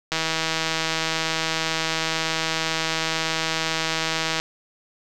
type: click train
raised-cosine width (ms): 0.2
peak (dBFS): -6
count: 690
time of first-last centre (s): 0.12-4.4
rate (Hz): 161
effects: none